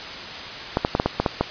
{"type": "clicks", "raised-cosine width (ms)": 1, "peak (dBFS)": -4, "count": 8, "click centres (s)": [0.771, 0.849, 0.951, 0.999, 1.06, 1.2, 1.262, 1.41], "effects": ["white hiss -33 dBFS RMS until 1.5 s", "resampled to 11025 Hz"]}